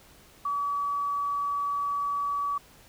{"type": "tone", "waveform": "sine", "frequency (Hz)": 1142, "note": "D6", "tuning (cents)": -49, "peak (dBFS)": -26, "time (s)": [0.45, 2.58], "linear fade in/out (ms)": 5, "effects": ["pink hiss -55 dBFS RMS until 2.88 s"]}